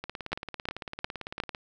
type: two click trains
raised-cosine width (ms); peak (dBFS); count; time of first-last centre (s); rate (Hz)
0.3; -20 / -12; 28 / 4; 0.04-1.548 / 0.33-1.401; 17.9 / 2.8
effects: none